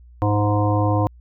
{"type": "harmonic tone", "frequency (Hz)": 103.83, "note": "G#2", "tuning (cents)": 0, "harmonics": [1, 3, 5, 7, 9, 10], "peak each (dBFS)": [-18, -23, -25, -26, -28, -28], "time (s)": [0.22, 1.07], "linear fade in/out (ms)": 0, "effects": ["added 60 Hz sine -43 dBFS peak until 1.2 s"]}